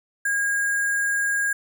sine tone with sample-and-hold, 1630 Hz, G#6, 33 cents flat, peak -20 dBFS, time 0.25-1.53 s, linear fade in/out 5 ms, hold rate 8820 Hz, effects none

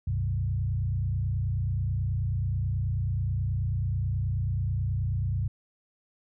sine tone with frequency modulation, 98 Hz, G2, in tune, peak -25 dBFS, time 0.07-5.48 s, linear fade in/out 5 ms, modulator 29.3 Hz, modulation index 1.2, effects none

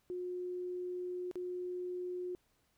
sine tone with dropouts, 360 Hz, F#4, 47 cents flat, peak -37 dBFS, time 0.1-2.35 s, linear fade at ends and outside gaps 0 ms, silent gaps 1.313-1.356 s, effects pink hiss -75 dBFS RMS until 2.77 s

